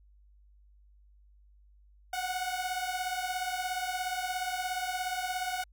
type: beating tone pair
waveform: sawtooth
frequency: 728 / 745 Hz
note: F#5 / F#5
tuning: -28 / +12 cents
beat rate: 17 Hz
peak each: -31 dBFS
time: 2.13-5.64 s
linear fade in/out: 5 ms
effects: added 50 Hz sine -57 dBFS peak until 5.72 s